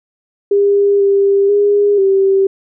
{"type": "tone with pitch steps", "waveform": "sine", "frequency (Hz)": [402.6, 397.1, 408.5, 388.4], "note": ["G4", "G4", "G#4", "G4"], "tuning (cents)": [46, 22, -29, -16], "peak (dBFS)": -8, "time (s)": [0.51, 2.47], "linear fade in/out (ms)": 5, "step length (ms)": 490, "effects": []}